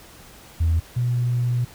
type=tone pair in turn; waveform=sine; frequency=82 / 121.91 Hz; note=E2 / B2; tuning=-9 / -22 cents; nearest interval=perfect fifth; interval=687 cents; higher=second; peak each=-15 / -18 dBFS; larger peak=first; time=0.6-0.8 / 0.96-1.65 s; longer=second; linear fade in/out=10 ms; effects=tanh soft clip ceiling -13 dBFS + pink hiss -46 dBFS RMS until 1.74 s